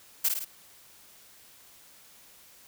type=noise with echo; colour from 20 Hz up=blue; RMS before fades=-24 dBFS; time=0.24-0.29 s; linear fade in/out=10 ms; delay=53 ms; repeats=3; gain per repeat=-4 dB; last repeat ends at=0.449 s; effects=white hiss -55 dBFS RMS until 2.67 s